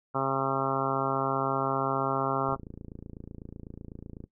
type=harmonic tone; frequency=135.1 Hz; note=C#3; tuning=44 cents flat; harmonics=1 / 2 / 3 / 4 / 5 / 6 / 7 / 8 / 9 / 10; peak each=-35 / -35 / -35 / -35 / -35 / -35 / -35 / -35 / -35 / -35 dBFS; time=0.14-2.56 s; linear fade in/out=20 ms
type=click train; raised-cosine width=3 ms; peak=-29 dBFS; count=50; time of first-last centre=2.49-4.24 s; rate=28 Hz
effects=noise-tail reverb RT60 0.1 s tail -17 dB re dry